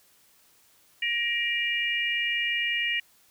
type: tone cluster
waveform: sine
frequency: 1885 / 2360 / 2851 Hz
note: A#6 / D7 / F7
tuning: +19 / +8 / +35 cents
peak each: -29 dBFS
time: 1.02-3 s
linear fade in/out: 5 ms
effects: white hiss -61 dBFS RMS until 3.3 s